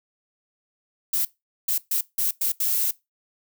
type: noise bursts at uneven times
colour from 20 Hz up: violet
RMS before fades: -23 dBFS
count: 6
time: 1.13-1.25 / 1.68-1.78 / 1.91-2.01 / 2.18-2.31 / 2.41-2.52 / 2.6-2.91 s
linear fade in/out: 5 ms
effects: noise-tail reverb RT60 0.2 s tail -20 dB re dry